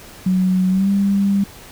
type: tone with pitch glide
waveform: sine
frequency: 185.3 to 198.6 Hz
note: F#3 to G3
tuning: +3 to +23 cents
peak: -13 dBFS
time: 0.26-1.44 s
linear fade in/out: 5 ms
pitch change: +120 cents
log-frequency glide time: 0.69-0.9 s
effects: pink hiss -40 dBFS RMS until 1.71 s